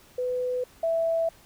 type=tone pair in turn; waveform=sine; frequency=500 / 659.6 Hz; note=B4 / E5; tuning=+21 / +1 cents; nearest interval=perfect fourth; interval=480 cents; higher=second; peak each=-25 / -22 dBFS; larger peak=second; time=0.18-0.64 / 0.83-1.29 s; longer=neither; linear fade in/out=5 ms; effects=pink hiss -55 dBFS RMS until 1.45 s